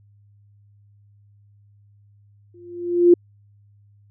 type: tone with exponential growth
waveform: sine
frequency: 349.2 Hz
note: F4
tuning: in tune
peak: -6 dBFS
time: 2.54-3.14 s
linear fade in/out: 5 ms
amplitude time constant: 130 ms
effects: added 102 Hz sine -51 dBFS peak until 4.1 s